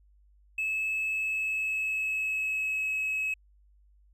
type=tone with pitch glide; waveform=triangle; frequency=2598 to 2570 Hz; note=E7 to E7; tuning=-26 to -45 cents; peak=-25 dBFS; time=0.58-3.34 s; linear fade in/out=5 ms; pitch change=-19 cents; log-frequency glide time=1.05-2.9 s; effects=tanh soft clip ceiling -23 dBFS + added 50 Hz sine -58 dBFS peak until 4.13 s